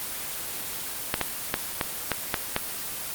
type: clicks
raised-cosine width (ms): 0.3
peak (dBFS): -6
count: 7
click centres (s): 1.141 / 1.213 / 1.541 / 1.812 / 2.117 / 2.342 / 2.564
effects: white hiss -33 dBFS RMS until 3.14 s + Opus 24 kbps